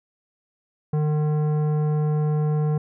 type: tone with tanh clipping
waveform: sine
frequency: 151.4 Hz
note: D#3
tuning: 47 cents flat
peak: -21 dBFS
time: 0.93-2.78 s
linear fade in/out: 5 ms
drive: 13 dB
effects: none